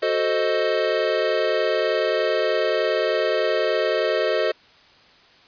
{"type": "chord", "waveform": "square", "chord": "F# diminished seventh", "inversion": "none", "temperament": "equal", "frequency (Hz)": [370, 440, 523.3, 622.3], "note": ["F#4", "A4", "C5", "Eb5"], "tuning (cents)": [0, 0, 0, 0], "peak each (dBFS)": [-28, -25, -26, -24], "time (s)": [0.02, 4.52], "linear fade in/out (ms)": 10, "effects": ["white hiss -52 dBFS RMS until 5.47 s", "resampled to 11025 Hz"]}